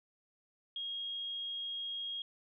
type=tone; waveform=sine; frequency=3267 Hz; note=G#7; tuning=29 cents flat; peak=-37 dBFS; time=0.76-2.22 s; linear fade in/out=2 ms; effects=none